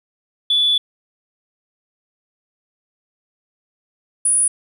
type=tone pair in turn; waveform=sine; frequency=3454 / 9769 Hz; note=A7 / D#9; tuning=-33 / -33 cents; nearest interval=octave + tritone; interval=1800 cents; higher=second; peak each=-12 dBFS; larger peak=neither; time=0.5-0.78 / 4.25-4.48 s; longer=first; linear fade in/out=5 ms; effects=tanh soft clip ceiling -8 dBFS + 9-bit